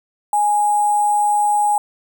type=tone with sample-and-hold; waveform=sine; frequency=830.6 Hz; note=G#5; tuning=in tune; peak=-13 dBFS; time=0.33-1.78 s; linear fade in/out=2 ms; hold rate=8820 Hz; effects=none